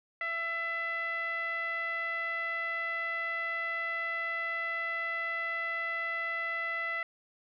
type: tone with low-pass filter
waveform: 10% pulse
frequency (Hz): 668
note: E5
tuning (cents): +23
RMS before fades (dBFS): -34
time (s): 0.21-7.03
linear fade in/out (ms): 2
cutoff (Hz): 1900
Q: 4.9
effects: none